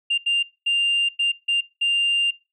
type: tone bursts at uneven times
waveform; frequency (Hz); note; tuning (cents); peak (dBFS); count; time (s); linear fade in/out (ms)
sine; 2794; F7; 0; -16; 6; 0.1-0.18 / 0.26-0.43 / 0.66-1.09 / 1.19-1.32 / 1.48-1.61 / 1.81-2.31; 10
effects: noise-tail reverb RT60 0.3 s tail -24 dB re dry + tanh soft clip ceiling -15 dBFS